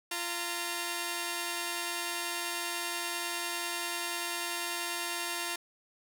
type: tone pair together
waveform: 5% pulse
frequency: 345.9 / 919 Hz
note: F4 / A#5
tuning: -17 / -25 cents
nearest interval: octave + perfect fourth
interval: 1692 cents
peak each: -24 dBFS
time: 0.11-5.56 s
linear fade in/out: 5 ms
effects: none